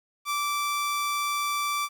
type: tone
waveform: sawtooth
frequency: 1166 Hz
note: D6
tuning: 13 cents flat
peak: -22 dBFS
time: 0.25-1.89 s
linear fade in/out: 50 ms
effects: 10-bit